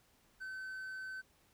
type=tone; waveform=triangle; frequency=1529 Hz; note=G6; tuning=44 cents flat; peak=-40 dBFS; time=0.4-1.22 s; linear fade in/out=20 ms; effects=pink hiss -70 dBFS RMS until 1.53 s